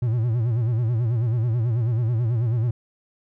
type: tone with vibrato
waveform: triangle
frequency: 116.54 Hz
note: A#2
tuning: in tune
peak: -17 dBFS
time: 0.02-2.71 s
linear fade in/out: 5 ms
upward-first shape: sine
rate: 9.2 Hz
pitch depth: 120 cents each way
effects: none